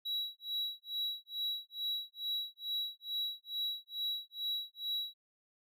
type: tone with tremolo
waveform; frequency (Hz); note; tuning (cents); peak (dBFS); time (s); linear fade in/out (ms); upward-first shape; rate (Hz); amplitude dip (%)
triangle; 3890; B7; -27; -31; 0.05-5.14; 10; sine; 2.3; 100
effects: none